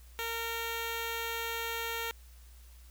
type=tone with notch filter; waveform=5% pulse; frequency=460 Hz; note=A#4; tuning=23 cents flat; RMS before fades=-36 dBFS; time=0.19-2.11 s; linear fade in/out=0 ms; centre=5000 Hz; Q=1.4; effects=added 60 Hz sine -51 dBFS peak until 2.9 s + white hiss -62 dBFS RMS until 2.9 s